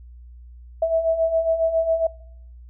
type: beating tone pair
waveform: sine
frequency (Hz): 648 / 655.3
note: E5 / E5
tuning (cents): -30 / -10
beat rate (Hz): 7.3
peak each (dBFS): -25 / -18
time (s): 0.82-2.07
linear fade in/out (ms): 5
effects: noise-tail reverb RT60 0.8 s tail -24 dB re dry + added 60 Hz sine -40 dBFS peak until 2.69 s